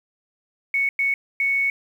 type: tone bursts at uneven times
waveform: sine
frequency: 2217 Hz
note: C#7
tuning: in tune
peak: -18 dBFS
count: 3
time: 0.74-0.89 / 0.99-1.14 / 1.4-1.7 s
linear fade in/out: 2 ms
effects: 8-bit